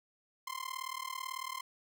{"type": "tone with amplitude modulation", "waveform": "sawtooth", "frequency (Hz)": 1045, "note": "C6", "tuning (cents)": -2, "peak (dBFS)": -31, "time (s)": [0.47, 1.61], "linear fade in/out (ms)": 5, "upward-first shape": "sine", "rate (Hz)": 38.1, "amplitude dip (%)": 95, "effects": []}